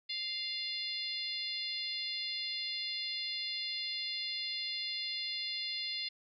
harmonic tone, 698.5 Hz, F5, in tune, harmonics 3 / 4 / 5 / 6 / 7, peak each -44 / -45 / -41 / -39 / -43 dBFS, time 0.09-6.09 s, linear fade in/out 10 ms, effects none

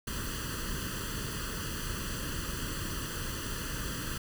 pink noise with comb filter, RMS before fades -36 dBFS, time 0.07-4.18 s, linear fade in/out 5 ms, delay 0.66 ms, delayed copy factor +0.9, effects none

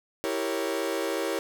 40% pulse chord, E diminished seventh, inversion none, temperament equal, 329.6 / 392 / 466.2 / 554.4 Hz, E4 / G4 / Bb4 / Db5, 0 / 0 / 0 / 0 cents, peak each -32 dBFS, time 0.24-1.39 s, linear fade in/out 0 ms, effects none

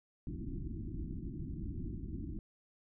pink low-pass noise, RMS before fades -41 dBFS, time 0.27-2.39 s, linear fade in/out 2 ms, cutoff 350 Hz, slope 96 dB/octave, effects none

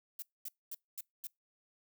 violet noise bursts, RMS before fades -42 dBFS, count 5, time 0.19-1.27 s, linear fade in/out 2 ms, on 32 ms, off 230 ms, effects noise-tail reverb RT60 0.2 s tail -26 dB re dry

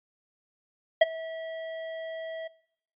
square tone with ADSR envelope, 649 Hz, E5, 27 cents flat, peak -13 dBFS, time 1.01-2.48 s, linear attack 8 ms, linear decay 25 ms, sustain -23 dB, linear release 11 ms, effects noise-tail reverb RT60 0.7 s tail -22 dB re dry + resampled to 8000 Hz

